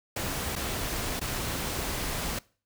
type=noise with dropouts; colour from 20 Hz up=pink; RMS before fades=-32 dBFS; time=0.16-2.39 s; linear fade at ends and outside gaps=5 ms; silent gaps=0.555-0.561 / 1.196-1.212 s; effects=noise-tail reverb RT60 0.4 s tail -22 dB re dry